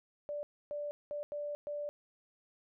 sine tone bursts at uneven times, 586 Hz, D5, 4 cents flat, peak -36 dBFS, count 5, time 0.29-0.43 / 0.71-0.91 / 1.11-1.23 / 1.32-1.55 / 1.67-1.89 s, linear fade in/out 0 ms, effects none

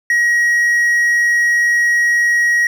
triangle tone, 1899 Hz, A#6, 32 cents sharp, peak -9 dBFS, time 0.1-2.67 s, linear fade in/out 2 ms, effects none

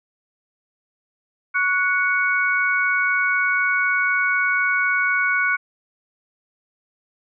sine tone cluster, 1119 / 1471 / 2229 Hz, C#6 / F#6 / C#7, +16 / -11 / +9 cents, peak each -26 / -19 / -22 dBFS, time 1.54-5.57 s, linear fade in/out 20 ms, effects none

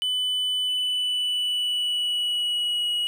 triangle tone with pitch glide, 3000 to 2910 Hz, F#7 to F#7, +23 to -29 cents, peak -21 dBFS, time 0.02-3.07 s, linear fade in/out 0 ms, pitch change -52 cents, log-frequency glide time 0.63-2.88 s, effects none

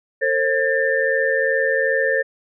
sine tone cluster, 452.4 / 535 / 1637 / 1793 Hz, A4 / C5 / G#6 / A6, +48 / +38 / -25 / +32 cents, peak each -23 / -20 / -28 / -20 dBFS, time 0.21-2.23 s, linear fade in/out 20 ms, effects none

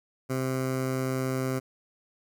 15% pulse tone with notch filter, 130.81 Hz, C3, in tune, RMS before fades -29 dBFS, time 0.29-1.6 s, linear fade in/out 20 ms, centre 3400 Hz, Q 1.2, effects none

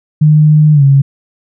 sine tone with pitch glide, 152.4 to 138.15 Hz, D#3 to C#3, -36 to -6 cents, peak -3 dBFS, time 0.21-1.02 s, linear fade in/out 10 ms, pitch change -170 cents, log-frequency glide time 0.73-0.83 s, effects none

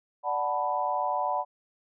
sine chord, B minor seventh, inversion first, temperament equal, 587.3 / 740 / 880 / 987.8 Hz, D5 / F#5 / A5 / B5, 0 / 0 / 0 / 0 cents, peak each -33 / -30 / -32 / -30 dBFS, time 0.23-1.45 s, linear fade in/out 50 ms, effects none

